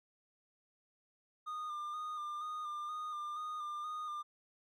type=tone with vibrato; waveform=triangle; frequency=1215 Hz; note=D#6; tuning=42 cents flat; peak=-37 dBFS; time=1.46-4.23 s; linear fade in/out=20 ms; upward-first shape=square; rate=2.1 Hz; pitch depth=25 cents each way; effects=none